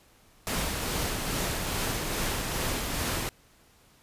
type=noise with tremolo; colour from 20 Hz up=pink; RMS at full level=-29 dBFS; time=0.47-3.29 s; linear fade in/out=0 ms; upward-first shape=sine; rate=2.4 Hz; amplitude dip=30%; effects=pink hiss -60 dBFS RMS until 4.02 s + resampled to 32000 Hz